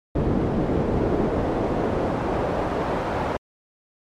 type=noise with band-pass filter sweep; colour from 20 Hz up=brown; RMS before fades=-23 dBFS; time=0.15-3.37 s; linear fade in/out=5 ms; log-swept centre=340 to 810 Hz; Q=1; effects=MP3 64 kbps

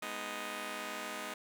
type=chord; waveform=5% pulse; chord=G# minor; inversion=none; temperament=just; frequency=207.7 / 249.2 / 311.5 Hz; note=G#3 / B3 / D#4; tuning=0 / +16 / +2 cents; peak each=-33 dBFS; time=0.02-1.34 s; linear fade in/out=5 ms; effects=none

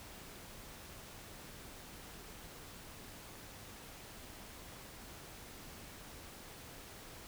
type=silence; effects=pink hiss -52 dBFS RMS until 7.27 s

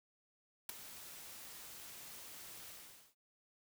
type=noise with ADSR envelope; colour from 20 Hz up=white; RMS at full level=-38 dBFS; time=0.69-3.15 s; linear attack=3 ms; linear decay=10 ms; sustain=-14 dB; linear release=460 ms; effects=none

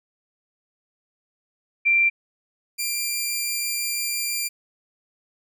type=tone pair in turn; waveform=sine / 10% pulse; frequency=2360 / 2379 Hz; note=D7 / D7; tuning=+8 / +22 cents; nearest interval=unison; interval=14 cents; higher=second; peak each=-15 dBFS; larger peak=neither; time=1.85-2.1 / 2.78-4.49 s; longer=second; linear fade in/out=20 ms; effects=none

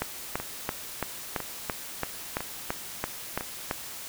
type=two click trains; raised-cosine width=0.5 ms; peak=-12 / -18 dBFS; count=12 / 4; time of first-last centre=0.02-3.711 / 0.4-3.409 s; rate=2.98 / 0.997 Hz; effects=white hiss -40 dBFS RMS until 4.08 s

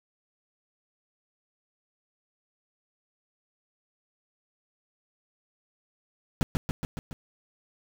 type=noise with echo; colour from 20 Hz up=brown; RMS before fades=-22 dBFS; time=6.41-6.43 s; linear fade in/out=0 ms; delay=140 ms; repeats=5; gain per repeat=-3 dB; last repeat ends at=7.13 s; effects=none

